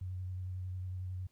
sine tone with vibrato, 92 Hz, F#2, 9 cents flat, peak -37 dBFS, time 0.01-1.27 s, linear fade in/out 5 ms, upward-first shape sine, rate 11 Hz, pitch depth 21 cents each way, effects pink hiss -75 dBFS RMS until 1.31 s

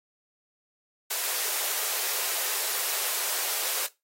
white high-pass noise, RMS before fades -29 dBFS, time 1.1-3.87 s, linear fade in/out 10 ms, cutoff 380 Hz, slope 48 dB/octave, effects noise-tail reverb RT60 0.2 s tail -17 dB re dry + AAC 48 kbps

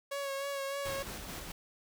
sawtooth tone with vibrato, 554.4 Hz, C#5, in tune, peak -31 dBFS, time 0.11-1.03 s, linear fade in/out 10 ms, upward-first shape sine, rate 3.3 Hz, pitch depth 27 cents each way
pink noise with tremolo, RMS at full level -42 dBFS, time 0.85-1.52 s, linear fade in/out 5 ms, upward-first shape square, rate 4.6 Hz, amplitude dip 25%
effects none

